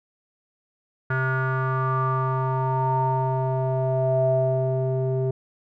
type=tone with low-pass filter sweep; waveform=square; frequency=130.8 Hz; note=C3; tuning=in tune; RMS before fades=-23 dBFS; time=1.1-5.31 s; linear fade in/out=5 ms; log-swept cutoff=1500 to 500 Hz; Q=8.5; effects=none